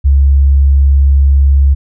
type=tone; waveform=sine; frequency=69.1 Hz; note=C#2; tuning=5 cents flat; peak=-4 dBFS; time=0.04-1.75 s; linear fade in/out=20 ms; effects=none